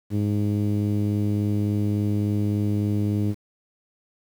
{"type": "tone with low-pass filter", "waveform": "sawtooth", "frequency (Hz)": 103.5, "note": "G#2", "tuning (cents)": -5, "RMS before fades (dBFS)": -23, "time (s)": [0.1, 3.35], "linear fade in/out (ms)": 50, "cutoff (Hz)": 310, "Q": 1.8, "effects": ["8-bit"]}